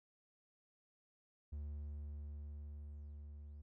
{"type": "tone with level ramp", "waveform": "triangle", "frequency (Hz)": 73.42, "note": "D2", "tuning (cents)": 0, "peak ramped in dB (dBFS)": [-40, -48], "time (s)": [1.52, 3.62], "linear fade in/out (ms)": 10, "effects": []}